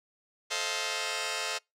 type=chord; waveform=5% pulse; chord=F dominant seventh; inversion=first; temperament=just; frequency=436.5 / 523.8 / 628.6 / 698.5 Hz; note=A4 / C5 / Eb5 / F5; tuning=-14 / +2 / +18 / 0 cents; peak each=-25 dBFS; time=0.5-1.59 s; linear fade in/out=20 ms; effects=noise-tail reverb RT60 0.2 s tail -26 dB re dry + low-pass 9000 Hz 12 dB/octave